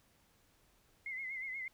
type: tone with vibrato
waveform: sine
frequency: 2093 Hz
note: C7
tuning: in tune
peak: -39 dBFS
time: 1.06-1.68 s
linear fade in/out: 2 ms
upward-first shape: sine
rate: 8.3 Hz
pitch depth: 68 cents each way
effects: pink hiss -70 dBFS RMS until 1.73 s